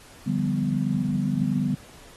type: chord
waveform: sine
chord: G dominant seventh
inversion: second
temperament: equal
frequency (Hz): 146.83 / 174.61 / 196 / 246.9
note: D3 / F3 / G3 / B3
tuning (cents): 0 / 0 / 0 / 0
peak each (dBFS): -27 / -31 / -26 / -27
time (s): 0.26-1.75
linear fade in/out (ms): 10
effects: pink hiss -49 dBFS RMS until 2.16 s + AAC 32 kbps